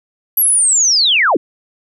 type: linear sweep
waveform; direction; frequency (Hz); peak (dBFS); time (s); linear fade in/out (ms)
sine; down; 11860 to 220; -9; 0.37-1.37; 5
effects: none